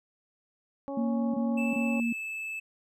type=harmonic tone; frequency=277.2 Hz; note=C#4; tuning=in tune; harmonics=1 / 2 / 3 / 4; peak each=-36 / -36 / -41 / -48 dBFS; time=0.88-2 s; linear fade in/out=0 ms
type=tone bursts; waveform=sine; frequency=233.1 Hz; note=A#3; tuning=in tune; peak=-26 dBFS; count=3; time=0.97-2.128 s; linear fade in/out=5 ms; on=370 ms; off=24 ms
type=tone with pitch glide; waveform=triangle; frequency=2637 to 2620 Hz; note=E7 to E7; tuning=0 to -11 cents; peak=-32 dBFS; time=1.57-2.6 s; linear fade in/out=10 ms; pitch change=-11 cents; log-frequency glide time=1.78-2.16 s
effects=none